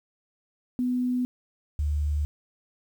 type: tone pair in turn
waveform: sine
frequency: 249.1 / 74.06 Hz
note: B3 / D2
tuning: +15 / +15 cents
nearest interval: octave + major sixth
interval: 2100 cents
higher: first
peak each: -23 dBFS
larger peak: neither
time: 0.79-1.25 / 1.79-2.25 s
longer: neither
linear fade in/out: 0 ms
effects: 9-bit